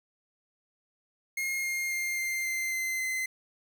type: tone with pitch steps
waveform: 45% pulse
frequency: 2142 / 2127 / 2113 / 2098 / 2083 / 2069 / 2055 Hz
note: C7 / C7 / C7 / C7 / C7 / C7 / C7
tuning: +40 / +28 / +16 / +4 / -8 / -20 / -32 cents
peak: -29 dBFS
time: 1.37-3.26 s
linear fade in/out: 5 ms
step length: 270 ms
effects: none